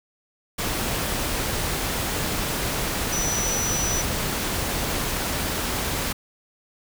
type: tone in noise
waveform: sine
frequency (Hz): 5920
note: F#8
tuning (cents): 0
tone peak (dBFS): -25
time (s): 3.12-4.02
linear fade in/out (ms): 10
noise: pink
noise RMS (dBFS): -26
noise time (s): 0.58-6.13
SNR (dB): -2
effects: none